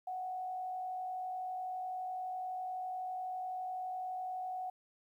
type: tone with frequency modulation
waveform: sine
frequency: 740 Hz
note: F#5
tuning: in tune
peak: -37 dBFS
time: 0.07-4.7 s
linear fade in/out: 5 ms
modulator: 51.9 Hz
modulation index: 0.28
effects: 12-bit